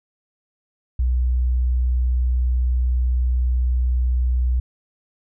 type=tone; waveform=sine; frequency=62 Hz; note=B1; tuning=7 cents sharp; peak=-16 dBFS; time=0.99-4.6 s; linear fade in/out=5 ms; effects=none